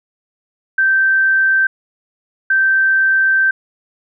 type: tone bursts at uneven times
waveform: sine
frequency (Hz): 1558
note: G6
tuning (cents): -11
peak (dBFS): -10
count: 2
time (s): 0.78-1.67 / 2.5-3.51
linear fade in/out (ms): 5
effects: none